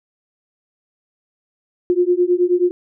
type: beating tone pair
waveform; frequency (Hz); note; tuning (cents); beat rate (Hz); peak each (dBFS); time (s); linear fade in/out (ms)
sine; 351.5 / 360.9; F4 / F#4; +11 / -43; 9.4; -16; 1.9-2.71; 0
effects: none